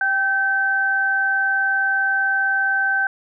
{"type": "tone pair together", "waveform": "sine", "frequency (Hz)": [784, 1545.1], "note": ["G5", "G6"], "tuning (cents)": [0, -25], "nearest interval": "octave", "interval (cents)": 1175, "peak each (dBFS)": [-25, -17], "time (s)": [0.01, 3.07], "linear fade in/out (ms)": 2, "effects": []}